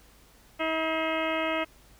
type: harmonic tone with a mistuned harmonic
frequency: 320 Hz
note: D#4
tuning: 49 cents sharp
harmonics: 1 / 2 / 3 / 4 / 5 / 6 / 7 / 8 / 9 / 10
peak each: -33 / -30 / -37 / -34 / -40 / -41 / -35 / -36 / -41 / -43 dBFS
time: 0.59-1.65 s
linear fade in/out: 20 ms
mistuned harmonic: 7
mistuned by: -86 cents
effects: added 50 Hz sine -58 dBFS peak until 1.99 s + pink hiss -58 dBFS RMS until 1.99 s